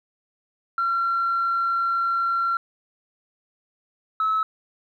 sine tone pair in turn, 1366 / 1297.2 Hz, F6 / E6, -39 / -28 cents, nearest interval minor second, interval 89 cents, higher first, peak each -19 / -18 dBFS, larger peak second, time 0.78-2.57 / 4.2-4.43 s, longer first, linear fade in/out 2 ms, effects tanh soft clip ceiling -16 dBFS + 10-bit

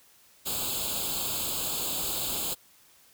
white noise with comb filter, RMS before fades -31 dBFS, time 0.45-2.55 s, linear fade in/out 20 ms, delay 0.26 ms, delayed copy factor +0.9, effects white hiss -59 dBFS RMS until 3.13 s

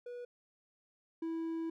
triangle tone pair in turn, 486.7 / 327.7 Hz, B4 / E4, -25 / -10 cents, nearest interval perfect fifth, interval 685 cents, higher first, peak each -40 / -33 dBFS, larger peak second, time 0.06-0.25 / 1.22-1.7 s, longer second, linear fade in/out 5 ms, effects none

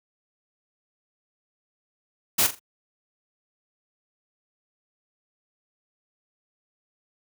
white noise with echo, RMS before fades -20 dBFS, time 2.38-2.47 s, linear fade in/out 10 ms, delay 42 ms, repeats 3, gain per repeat -11 dB, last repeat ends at 2.596 s, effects high-pass 80 Hz 12 dB/octave

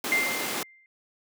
pink high-pass noise, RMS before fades -31 dBFS, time 0.04-0.63 s, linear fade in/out 2 ms, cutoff 250 Hz, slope 12 dB/octave
sine tone with exponential decay, 2093 Hz, C7, in tune, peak -19 dBFS, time 0.12-0.86 s, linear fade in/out 1 ms, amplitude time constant 160 ms
effects high-pass 150 Hz 12 dB/octave

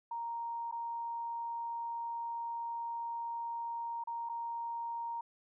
sine tone with dropouts, 932.3 Hz, A#5, in tune, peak -36 dBFS, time 0.11-5.21 s, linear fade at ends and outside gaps 5 ms, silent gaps 0.714-0.723 / 4.039-4.072 / 4.29-4.295 s, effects none

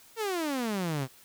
sawtooth exponential sweep, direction down, 466.2 to 125.8 Hz, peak -25 dBFS, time 0.16-1.08 s, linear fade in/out 50 ms, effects white hiss -56 dBFS RMS until 1.24 s

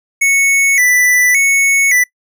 square tone with vibrato, 2093 Hz, C7, in tune, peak -9 dBFS, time 0.21-2.04 s, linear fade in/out 10 ms, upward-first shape square, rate 0.88 Hz, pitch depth 94 cents each way, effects noise-tail reverb RT60 0.1 s tail -21 dB re dry

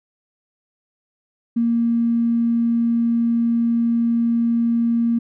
triangle tone with tanh clipping, 233.1 Hz, A#3, in tune, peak -15 dBFS, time 1.56-5.19 s, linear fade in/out 10 ms, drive 3 dB, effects none

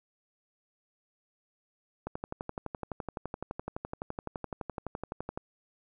click train, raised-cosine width 1 ms, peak -21 dBFS, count 40, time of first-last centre 2.07-5.375 s, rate 11.8 Hz, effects none

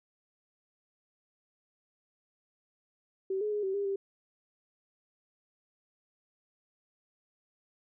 sine tone with pitch steps, 383.3 / 422 / 416.2 / 383.8 / 402.4 / 393.1 Hz, G4 / G#4 / G#4 / G4 / G4 / G4, -39 / +28 / +4 / -37 / +45 / +5 cents, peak -29 dBFS, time 3.3-3.96 s, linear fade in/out 5 ms, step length 110 ms, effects none

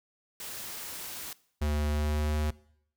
white noise, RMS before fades -40 dBFS, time 0.4-1.33 s, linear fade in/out 2 ms
square tone with pitch glide, 74.5 to 75.76 Hz, D2 to D#2, +25 to -46 cents, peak -27 dBFS, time 1.61-2.51 s, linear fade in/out 10 ms, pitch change +29 cents, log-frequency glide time 1.88-2.37 s
effects noise-tail reverb RT60 0.7 s tail -21 dB re dry

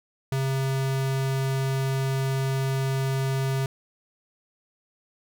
square tone, 134.2 Hz, C3, 44 cents sharp, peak -24 dBFS, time 0.32-3.66 s, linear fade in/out 2 ms, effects none

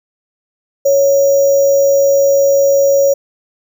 sine tone with sample-and-hold, 554.4 Hz, C#5, in tune, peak -7 dBFS, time 0.85-3.14 s, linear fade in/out 10 ms, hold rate 6300 Hz, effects none

